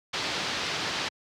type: low-pass noise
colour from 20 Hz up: white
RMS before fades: -31 dBFS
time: 0.13-1.09 s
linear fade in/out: 10 ms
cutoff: 4800 Hz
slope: 24 dB/octave
effects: high-pass 100 Hz 12 dB/octave